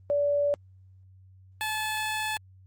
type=tone pair in turn; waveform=sine / 15% pulse; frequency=577 / 864.5 Hz; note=D5 / A5; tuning=-31 / -31 cents; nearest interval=perfect fifth; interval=700 cents; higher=second; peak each=-22 dBFS; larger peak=neither; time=0.1-0.54 / 1.61-2.37 s; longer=second; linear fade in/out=0 ms; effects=added 94 Hz sine -51 dBFS peak until 2.66 s + Opus 32 kbps